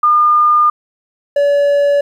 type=tone pair in turn; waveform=sine / triangle; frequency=1211 / 571.5 Hz; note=D#6 / D5; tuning=-47 / -47 cents; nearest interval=octave + minor second; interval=1300 cents; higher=first; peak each=-7 dBFS; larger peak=neither; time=0.03-0.7 / 1.36-2.01 s; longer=first; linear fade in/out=5 ms; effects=8-bit